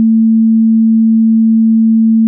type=tone; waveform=sine; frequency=223.7 Hz; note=A3; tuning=29 cents sharp; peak=-5 dBFS; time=0-2.27 s; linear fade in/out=0 ms; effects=none